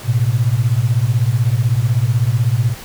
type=beating tone pair; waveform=sine; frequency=110.5 / 126.5 Hz; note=A2 / B2; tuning=+8 / +42 cents; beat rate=16 Hz; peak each=-15 dBFS; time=0.04-2.75 s; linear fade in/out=50 ms; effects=pink hiss -34 dBFS RMS until 2.84 s